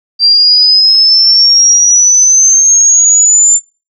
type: exponential sweep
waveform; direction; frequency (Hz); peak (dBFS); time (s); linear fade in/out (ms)
sine; up; 4699 to 7220; -3; 0.19-3.6; 50
effects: noise-tail reverb RT60 0.3 s tail -23 dB re dry